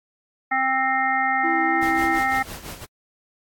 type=harmonic tone; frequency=263.5 Hz; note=C4; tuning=12 cents sharp; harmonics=1 / 3 / 5 / 7 / 8; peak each=-33 / -22 / -26 / -24 / -27 dBFS; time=0.51-2.43 s; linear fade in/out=10 ms
type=tone with vibrato; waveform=triangle; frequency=329.6 Hz; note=E4; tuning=in tune; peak=-22 dBFS; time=1.43-2.2 s; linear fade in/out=20 ms; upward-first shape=sine; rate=3.6 Hz; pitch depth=11 cents each way
type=noise with tremolo; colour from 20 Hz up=pink; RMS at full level=-34 dBFS; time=1.81-2.86 s; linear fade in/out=20 ms; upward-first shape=sine; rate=5.9 Hz; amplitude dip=65%
effects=AAC 64 kbps